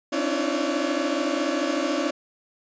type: tone cluster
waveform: 30% pulse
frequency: 267.9 / 292.6 / 306.5 / 339.3 / 566 Hz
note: C4 / D4 / D#4 / F4 / C#5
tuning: +41 / -6 / -26 / -50 / +36 cents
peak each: -27 dBFS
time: 0.12-2.11 s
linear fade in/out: 10 ms
effects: resampled to 16000 Hz